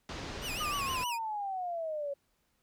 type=low-pass noise; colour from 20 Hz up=pink; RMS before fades=-41 dBFS; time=0.09-1.04 s; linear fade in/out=2 ms; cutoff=5900 Hz; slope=24 dB/octave
type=tone with vibrato; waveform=sawtooth; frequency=2700 Hz; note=E7; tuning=41 cents sharp; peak=-33 dBFS; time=0.41-1.19 s; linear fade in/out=50 ms; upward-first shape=sine; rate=6.4 Hz; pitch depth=180 cents each way
type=exponential sweep; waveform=sine; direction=down; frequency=1244.5 to 554 Hz; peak=-33 dBFS; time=0.6-2.14 s; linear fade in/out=10 ms
effects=pink hiss -75 dBFS RMS until 2.62 s